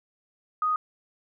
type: tone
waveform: sine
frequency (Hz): 1244.5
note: D#6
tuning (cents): 0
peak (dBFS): -22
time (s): 0.62-0.76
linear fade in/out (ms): 2
effects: none